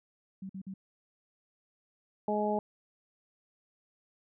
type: tone bursts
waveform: sine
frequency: 191.3 Hz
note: G3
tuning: 42 cents flat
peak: -38 dBFS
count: 3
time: 0.42-0.74 s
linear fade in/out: 5 ms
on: 74 ms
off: 49 ms
type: harmonic tone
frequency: 210 Hz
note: G#3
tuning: 19 cents sharp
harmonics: 1 / 2 / 3 / 4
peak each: -33 / -33 / -33 / -33 dBFS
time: 2.28-2.59 s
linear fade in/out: 2 ms
effects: none